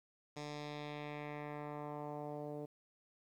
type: tone with low-pass filter sweep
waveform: 10% pulse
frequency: 148 Hz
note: D3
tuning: 14 cents sharp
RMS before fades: -45 dBFS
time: 0.36-2.66 s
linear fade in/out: 10 ms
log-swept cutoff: 6200 to 490 Hz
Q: 1.6
effects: 12-bit